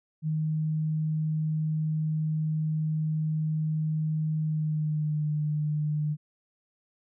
sine tone with pitch glide, 155.8 to 150.84 Hz, D#3 to D3, +3 to +47 cents, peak -25 dBFS, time 0.22-6.17 s, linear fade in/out 50 ms, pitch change -56 cents, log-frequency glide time 4.41-5.29 s, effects none

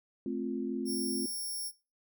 sine chord, F major, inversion first, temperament just, 218.3 / 261.9 / 349.2 Hz, A3 / C4 / F4, -13 / +2 / 0 cents, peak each -37 / -35 / -37 dBFS, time 0.26-1.26 s, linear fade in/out 2 ms
10% pulse tone, 5480 Hz, F8, 34 cents flat, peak -30 dBFS, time 0.85-1.72 s, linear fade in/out 50 ms
effects noise-tail reverb RT60 0.3 s tail -21 dB re dry

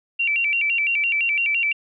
sine tone with vibrato, 2528 Hz, D#7, 27 cents sharp, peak -18 dBFS, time 0.19-1.73 s, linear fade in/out 10 ms, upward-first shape square, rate 5.9 Hz, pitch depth 150 cents each way, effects none

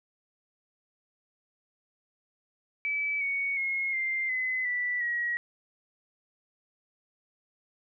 sine tone with pitch steps, 2300 / 2229 / 2161 / 2095 / 2030 / 1967.9 / 1907.4 Hz, D7 / C#7 / C#7 / C7 / B6 / B6 / A#6, -37 / +9 / -45 / +2 / +47 / -7 / +39 cents, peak -27 dBFS, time 2.85-5.37 s, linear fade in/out 0 ms, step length 360 ms, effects none

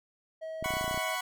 triangle tone, 640 Hz, D#5, 49 cents sharp, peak -34 dBFS, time 0.41-1.16 s, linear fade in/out 20 ms
clicks, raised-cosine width 3 ms, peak -26 dBFS, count 11, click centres 0.626 / 0.659 / 0.706 / 0.738 / 0.769 / 0.811 / 0.843 / 0.879 / 0.911 / 0.944 / 0.976 s
20% pulse chord, F# suspended fourth, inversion none, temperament equal with one note detuned, 740 / 991.2 / 1108.7 Hz, F#5 / B5 / C#6, 0 / +6 / 0 cents, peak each -31 dBFS, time 0.64-1.21 s, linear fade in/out 5 ms
effects none

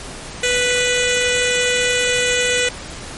10% pulse tone with notch filter, 493.9 Hz, B4, in tune, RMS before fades -17 dBFS, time 0.43-2.69 s, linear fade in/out 5 ms, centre 1000 Hz, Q 0.72, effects pink hiss -32 dBFS RMS until 3.17 s + MP3 48 kbps

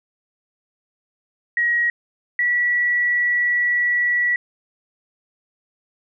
sine tone pair in turn, 1900 / 1943.3 Hz, A#6 / B6, +33 / -28 cents, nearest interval unison, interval 39 cents, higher second, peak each -16 dBFS, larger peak neither, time 1.57-1.9 / 2.39-4.36 s, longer second, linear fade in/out 2 ms, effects none

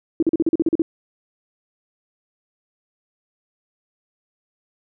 sine tone bursts, 326.5 Hz, E4, 17 cents flat, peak -13 dBFS, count 10, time 0.2-0.82 s, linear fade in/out 2 ms, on 26 ms, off 40 ms, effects none

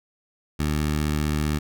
15% pulse tone with notch filter, 75.4 Hz, D2, 46 cents sharp, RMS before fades -24 dBFS, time 0.59-1.59 s, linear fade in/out 10 ms, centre 690 Hz, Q 1.8, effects none

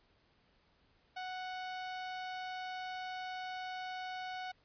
sawtooth tone, 740 Hz, F#5, in tune, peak -36 dBFS, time 1.16-4.52 s, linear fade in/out 10 ms, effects pink hiss -71 dBFS RMS until 4.64 s + resampled to 11025 Hz

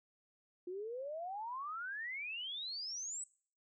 sine exponential sweep, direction up, 349.2 to 8110 Hz, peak -40 dBFS, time 0.67-3.24 s, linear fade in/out 5 ms, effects noise-tail reverb RT60 0.5 s tail -23 dB re dry

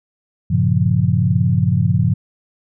sine chord, G half-diminished seventh, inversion none, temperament equal, 98 / 116.54 / 138.59 / 174.61 Hz, G2 / Bb2 / Db3 / F3, 0 / 0 / 0 / 0 cents, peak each -18 dBFS, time 0.5-2.14 s, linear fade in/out 10 ms, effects none

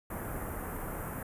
pink band-stop noise, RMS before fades -38 dBFS, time 0.1-1.23 s, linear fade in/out 5 ms, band 1700 to 11000 Hz, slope 24 dB/octave, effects resampled to 32000 Hz

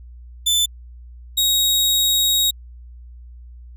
sawtooth tone pair in turn, 3520 / 3780 Hz, A7 / A#7, 0 / +23 cents, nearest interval minor second, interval 123 cents, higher second, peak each -12 dBFS, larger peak neither, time 0.46-0.66 / 1.37-2.51 s, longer second, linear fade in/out 10 ms, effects added 60 Hz sine -37 dBFS peak until 3.76 s

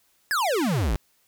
square exponential sweep, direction down, 1767 to 43.65 Hz, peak -22 dBFS, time 0.31-0.96 s, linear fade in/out 0 ms, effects white hiss -65 dBFS RMS until 1.27 s

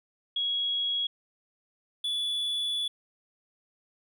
sine / triangle tone pair in turn, 3322 / 3437 Hz, G#7 / A7, 0 / -41 cents, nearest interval minor second, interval 59 cents, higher second, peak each -26 dBFS, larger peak neither, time 0.36-1.07 / 2.04-2.88 s, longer second, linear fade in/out 5 ms, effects none

